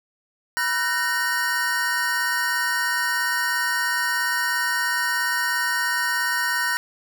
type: tone cluster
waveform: square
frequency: 974 / 1367 / 1504 / 1849 Hz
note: B5 / F6 / F#6 / A#6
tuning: -24 / -37 / +28 / -15 cents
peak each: -30 / -33 / -26 / -25 dBFS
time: 0.57-6.77 s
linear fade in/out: 0 ms
effects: none